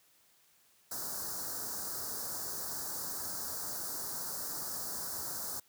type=band-stop noise; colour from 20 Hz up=white; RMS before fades=-39 dBFS; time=0.91-5.6 s; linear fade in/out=5 ms; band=1600 to 4500 Hz; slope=48 dB/octave; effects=white hiss -67 dBFS RMS until 5.68 s + high-pass 60 Hz 12 dB/octave